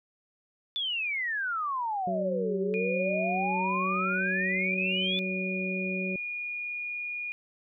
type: exponential two-way sweep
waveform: sine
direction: down then up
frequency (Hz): 3521 to 381.1 to 3521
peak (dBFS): -28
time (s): 0.76-5.19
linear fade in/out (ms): 0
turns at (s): 2.59
type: harmonic tone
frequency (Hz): 187.2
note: F#3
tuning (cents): +20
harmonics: 1 / 2 / 3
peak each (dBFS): -32 / -37 / -39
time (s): 2.07-6.16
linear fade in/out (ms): 2
type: tone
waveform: sine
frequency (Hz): 2439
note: D#7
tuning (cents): -35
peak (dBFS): -32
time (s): 2.74-7.32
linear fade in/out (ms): 0
effects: none